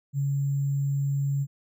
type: tone with sample-and-hold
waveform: sine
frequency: 140 Hz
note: C#3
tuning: 18 cents sharp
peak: -23 dBFS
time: 0.13-1.47 s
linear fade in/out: 50 ms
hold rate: 7350 Hz
effects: none